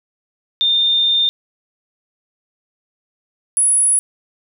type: tone pair in turn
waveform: sine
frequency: 3618 / 10233 Hz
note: A7 / D#9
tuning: +48 / +47 cents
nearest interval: octave + tritone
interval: 1799 cents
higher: second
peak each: -12 / -11 dBFS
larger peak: second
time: 0.61-1.29 / 3.57-3.99 s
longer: first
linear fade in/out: 0 ms
effects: none